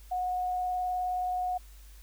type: tone with vibrato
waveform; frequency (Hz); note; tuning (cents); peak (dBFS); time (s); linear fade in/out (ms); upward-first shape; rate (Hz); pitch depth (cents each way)
sine; 729; F#5; -26; -28; 0.11-1.58; 10; sine; 19; 9
effects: added 50 Hz sine -48 dBFS peak until 2.02 s + white hiss -59 dBFS RMS until 2.02 s